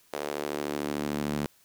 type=tone with high-pass filter sweep; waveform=sawtooth; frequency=73.42 Hz; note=D2; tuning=in tune; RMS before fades=-32 dBFS; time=0.13-1.46 s; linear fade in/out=0 ms; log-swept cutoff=490 to 190 Hz; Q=1.8; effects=white hiss -62 dBFS RMS until 1.64 s